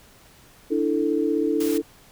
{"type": "chord", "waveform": "sine", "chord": "D suspended second", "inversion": "none", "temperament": "equal with one note detuned", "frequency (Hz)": [293.7, 329.6, 441.5], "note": ["D4", "E4", "A4"], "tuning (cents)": [0, 0, 6], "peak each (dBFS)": -24, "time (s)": [0.7, 1.82], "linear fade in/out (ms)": 20}
{"type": "noise", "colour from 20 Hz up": "white", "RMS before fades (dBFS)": -35, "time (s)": [1.6, 1.78], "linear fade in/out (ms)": 5}
{"effects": ["pink hiss -52 dBFS RMS until 2.11 s"]}